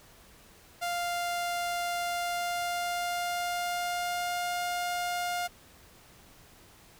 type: tone with pitch glide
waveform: sawtooth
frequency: 698.5 to 707.4 Hz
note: F5 to F5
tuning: 0 to +22 cents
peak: -26 dBFS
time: 0.81-5.48 s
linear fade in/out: 20 ms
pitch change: +22 cents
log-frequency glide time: 2.04-4.53 s
effects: pink hiss -56 dBFS RMS until 6.99 s